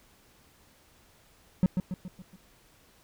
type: tone with echo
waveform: triangle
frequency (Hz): 183.6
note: F#3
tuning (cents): -13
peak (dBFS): -16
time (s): 1.63-1.66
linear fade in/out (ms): 0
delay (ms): 140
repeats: 5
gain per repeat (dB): -6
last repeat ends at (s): 2.36
effects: pink hiss -61 dBFS RMS until 3.03 s